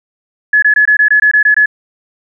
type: tone bursts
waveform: sine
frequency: 1704 Hz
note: G#6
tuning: 44 cents sharp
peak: -5 dBFS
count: 10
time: 0.53-1.659 s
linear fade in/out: 5 ms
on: 94 ms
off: 21 ms
effects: none